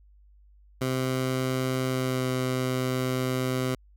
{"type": "tone with pitch glide", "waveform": "15% pulse", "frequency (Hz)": [129.8, 128.53], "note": ["C3", "C3"], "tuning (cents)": [-13, -30], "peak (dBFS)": -19, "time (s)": [0.81, 3.75], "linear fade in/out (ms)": 5, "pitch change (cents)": -17, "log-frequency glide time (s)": [1.85, 2.28], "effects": ["added 50 Hz sine -53 dBFS peak until 3.96 s"]}